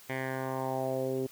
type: tone with low-pass filter sweep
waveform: 10% pulse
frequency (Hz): 131.7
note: C3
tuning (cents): +12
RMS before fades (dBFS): -33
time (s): 0.09-1.27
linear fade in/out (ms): 10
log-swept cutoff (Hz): 2300 to 360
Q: 3
effects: white hiss -54 dBFS RMS until 1.31 s